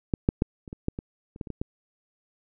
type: clicks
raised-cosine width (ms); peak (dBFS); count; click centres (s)
3; -10 / -7 / -8 / -28 / -23 / -12 / -20 / -30 / -19 / -26 / -20 / -16; 12; 0.138 / 0.289 / 0.421 / 0.678 / 0.729 / 0.884 / 0.989 / 1.361 / 1.412 / 1.472 / 1.503 / 1.615
effects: none